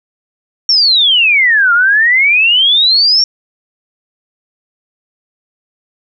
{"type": "exponential two-way sweep", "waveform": "sine", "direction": "down then up", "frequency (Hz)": [5588, 1377, 5588], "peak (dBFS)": -6, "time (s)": [0.69, 3.24], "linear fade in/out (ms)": 2, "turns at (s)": 1.73, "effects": []}